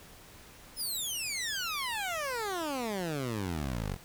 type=exponential sweep; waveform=15% pulse; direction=down; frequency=5270 to 42.67 Hz; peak=-26 dBFS; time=0.76-3.98 s; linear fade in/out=50 ms; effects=pink hiss -53 dBFS RMS until 4.04 s